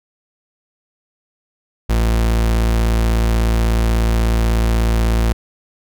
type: tone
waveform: 40% pulse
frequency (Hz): 56.4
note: A1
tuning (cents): +44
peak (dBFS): -12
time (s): 1.89-5.33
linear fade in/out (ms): 10
effects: none